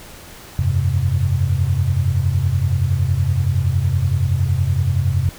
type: chord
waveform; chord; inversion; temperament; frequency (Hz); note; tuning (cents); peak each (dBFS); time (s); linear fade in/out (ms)
sine; F suspended second; none; equal with one note detuned; 87.31 / 98 / 132.03; F2 / G2 / C3; 0 / 0 / +16; -19; 0.59-5.29; 0
effects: pink hiss -39 dBFS RMS until 5.38 s

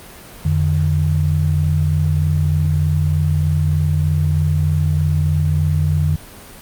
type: tone pair together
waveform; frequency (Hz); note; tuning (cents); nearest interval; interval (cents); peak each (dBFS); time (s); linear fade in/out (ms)
sine; 87.31 / 150.56; F2 / D3; 0 / +43; major sixth; 943; -16; 0.45-6.16; 5
effects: pink hiss -38 dBFS RMS until 6.61 s + Opus 32 kbps

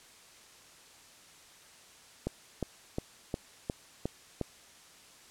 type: click train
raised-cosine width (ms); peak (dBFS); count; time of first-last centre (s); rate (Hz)
2; -18; 7; 2.27-4.413; 2.8
effects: white hiss -56 dBFS RMS until 5.3 s + low-pass 9000 Hz 12 dB/octave

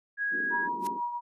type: tone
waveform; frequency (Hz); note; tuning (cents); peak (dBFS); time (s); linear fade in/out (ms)
sine; 1653; G#6; -9; -27; 0.17-0.69; 50
type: band-pass noise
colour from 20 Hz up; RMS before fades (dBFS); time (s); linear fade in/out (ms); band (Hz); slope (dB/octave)
white; -42; 0.3-1.01; 50; 190 to 410; 48
type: tone with tremolo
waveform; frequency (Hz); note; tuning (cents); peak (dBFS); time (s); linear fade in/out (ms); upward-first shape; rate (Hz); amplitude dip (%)
sine; 959; A#5; +49; -27; 0.5-1.21; 50; triangle; 6.1; 60
type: noise with exponential growth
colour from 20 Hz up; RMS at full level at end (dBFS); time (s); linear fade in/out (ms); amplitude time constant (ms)
white; -37; 0.79-0.87; 1; 16
effects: resampled to 32000 Hz

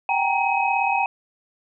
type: tone cluster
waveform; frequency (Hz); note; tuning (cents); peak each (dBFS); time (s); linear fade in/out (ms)
sine; 768 / 805 / 934 / 2537; G5 / G5 / A#5 / D#7; -36 / +46 / +3 / +33; -24; 0.09-1.06; 2
effects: none

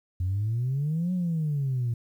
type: exponential two-way sweep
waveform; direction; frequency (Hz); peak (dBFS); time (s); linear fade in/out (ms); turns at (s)
sine; up then down; 87.6 to 185.1 to 115.1; -23; 0.2-1.94; 5; 1.13
effects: tanh soft clip ceiling -21 dBFS + 10-bit

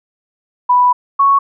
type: tone pair in turn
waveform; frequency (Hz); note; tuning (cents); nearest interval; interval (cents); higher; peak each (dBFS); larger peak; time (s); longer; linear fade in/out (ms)
sine; 987.8 / 1108.8; B5 / C#6; 0 / 0; major second; 200; second; -7; neither; 0.69-0.93 / 1.19-1.39; first; 10
effects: none

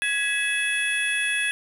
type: tone cluster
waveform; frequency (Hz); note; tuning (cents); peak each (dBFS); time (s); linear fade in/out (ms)
sine; 1670 / 1963 / 2584 / 3379 / 10250; G#6 / B6 / E7 / G#7 / E9; +9 / -11 / -35 / +29 / -50; -25 / -32 / -25 / -30 / -32; 0.02-1.51; 0
effects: tanh soft clip ceiling -14 dBFS + 9-bit

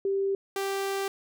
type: tone pair in turn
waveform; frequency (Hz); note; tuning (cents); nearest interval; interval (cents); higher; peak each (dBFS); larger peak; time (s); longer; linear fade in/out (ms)
sine / sawtooth; 392 / 392; G4 / G4; 0 / 0; unison; 0; neither; -24; neither; 0.05-0.35 / 0.56-1.08; second; 2
effects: none

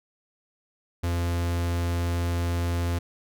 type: tone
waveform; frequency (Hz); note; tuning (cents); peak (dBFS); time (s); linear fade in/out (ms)
45% pulse; 86.1; F2; -24; -24; 1.03-2.99; 10
effects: none

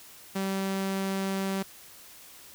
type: tone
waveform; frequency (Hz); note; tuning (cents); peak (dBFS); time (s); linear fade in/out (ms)
sawtooth; 193.4; G3; -23; -24; 0.35-1.63; 10
effects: white hiss -50 dBFS RMS until 2.54 s

